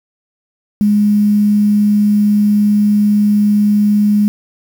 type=tone with quantisation; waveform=sine; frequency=207.7 Hz; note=G#3; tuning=in tune; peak=-8 dBFS; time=0.81-4.28 s; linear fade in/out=0 ms; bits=6; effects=none